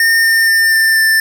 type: tone with pitch steps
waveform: square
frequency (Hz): 1822 / 1810.5 / 1799 / 1787.6 / 1776.3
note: A#6 / A6 / A6 / A6 / A6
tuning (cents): -40 / +49 / +38 / +27 / +16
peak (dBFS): -9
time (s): 0-1.2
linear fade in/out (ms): 2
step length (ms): 240
effects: none